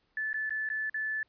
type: tone with dropouts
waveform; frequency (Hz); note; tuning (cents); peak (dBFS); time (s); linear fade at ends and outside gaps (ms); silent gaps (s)
sine; 1742; A6; -18; -30; 0.17-1.23; 2; 0.331-0.342 / 0.495-0.506 / 0.69-0.7 / 0.897-0.943
effects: pink hiss -73 dBFS RMS until 1.28 s + resampled to 11025 Hz